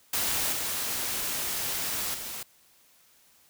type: noise with level steps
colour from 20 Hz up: white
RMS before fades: -28 / -31 / -37 dBFS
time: 0.13-2.43 s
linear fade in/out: 5 ms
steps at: 0.52 / 2.14 s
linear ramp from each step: 5 ms
effects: white hiss -61 dBFS RMS until 3.49 s